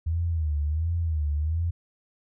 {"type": "tone with vibrato", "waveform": "sine", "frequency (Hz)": 79, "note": "D#2", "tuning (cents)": 27, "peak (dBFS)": -23, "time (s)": [0.06, 1.71], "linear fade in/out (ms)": 10, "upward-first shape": "sine", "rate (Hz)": 1.4, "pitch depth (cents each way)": 130, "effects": []}